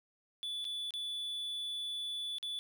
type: tone with dropouts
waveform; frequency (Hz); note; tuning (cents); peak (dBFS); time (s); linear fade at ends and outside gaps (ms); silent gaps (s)
triangle; 3460; A7; -30; -35; 0.43-2.59; 0; 0.644-0.651 / 0.907-0.938 / 2.384-2.428
effects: none